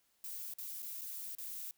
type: noise with dropouts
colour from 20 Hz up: violet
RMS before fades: -44 dBFS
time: 0.24-1.71 s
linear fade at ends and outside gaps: 1 ms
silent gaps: 0.537-0.585 / 0.822-0.827 / 1.011-1.016 / 1.351-1.384 s
effects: white hiss -75 dBFS RMS until 1.77 s